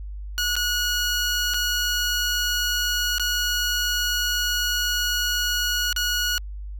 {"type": "tone with dropouts", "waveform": "15% pulse", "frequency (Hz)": 1454, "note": "F#6", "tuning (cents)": -31, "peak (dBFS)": -15, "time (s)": [0.38, 6.38], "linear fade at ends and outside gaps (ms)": 0, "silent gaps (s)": [[0.555, 0.565], [1.537, 1.543], [3.182, 3.197], [5.928, 5.963]], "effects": ["added 50 Hz sine -31 dBFS peak until 6.79 s"]}